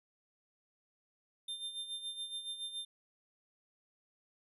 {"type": "tone with tremolo", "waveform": "square", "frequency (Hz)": 3600, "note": "A7", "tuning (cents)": 39, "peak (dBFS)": -38, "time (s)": [1.48, 2.85], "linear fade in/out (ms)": 5, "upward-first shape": "sine", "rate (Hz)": 7.1, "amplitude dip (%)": 65, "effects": ["resampled to 32000 Hz"]}